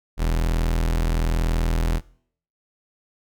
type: tone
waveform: 40% pulse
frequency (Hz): 41.07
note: E1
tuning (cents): -6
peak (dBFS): -18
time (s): 0.17-2.01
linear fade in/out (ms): 50
effects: noise-tail reverb RT60 0.6 s tail -22 dB re dry